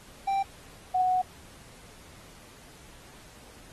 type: tone pair in turn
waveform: triangle / sine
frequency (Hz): 784 / 738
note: G5 / F#5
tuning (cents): 0 / -5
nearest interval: minor second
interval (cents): 105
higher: first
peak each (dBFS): -22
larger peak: neither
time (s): 0.27-0.43 / 0.94-1.22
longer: second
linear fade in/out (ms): 10
effects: pink hiss -52 dBFS RMS until 3.72 s + AAC 32 kbps